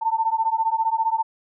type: beating tone pair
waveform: sine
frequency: 889 / 904 Hz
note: A5 / A5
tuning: +18 / +47 cents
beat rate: 15 Hz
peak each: -22 dBFS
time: 0.01-1.23 s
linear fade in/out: 20 ms
effects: none